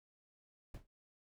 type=noise with exponential decay; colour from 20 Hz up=brown; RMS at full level=-40 dBFS; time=0.74-0.87 s; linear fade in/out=5 ms; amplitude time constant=28 ms; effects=none